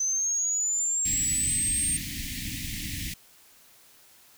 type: linear sweep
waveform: sine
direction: up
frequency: 6110 to 8740 Hz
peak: -24 dBFS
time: 0-1.97 s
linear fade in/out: 5 ms
type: band-stop noise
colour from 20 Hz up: pink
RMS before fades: -34 dBFS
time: 1.05-3.14 s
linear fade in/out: 5 ms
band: 310 to 1800 Hz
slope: 96 dB/octave
effects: white hiss -56 dBFS RMS until 4.37 s